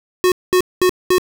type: tone bursts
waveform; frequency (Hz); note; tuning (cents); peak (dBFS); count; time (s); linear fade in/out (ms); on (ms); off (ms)
square; 365.6; F#4; -21; -11; 4; 0.24-1.182; 0; 78; 210
effects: none